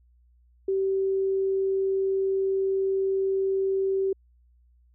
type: tone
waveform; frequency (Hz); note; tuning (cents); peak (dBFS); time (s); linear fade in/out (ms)
sine; 386.1; G4; -26; -22; 0.68-4.13; 5
effects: added 60 Hz sine -57 dBFS peak until 4.94 s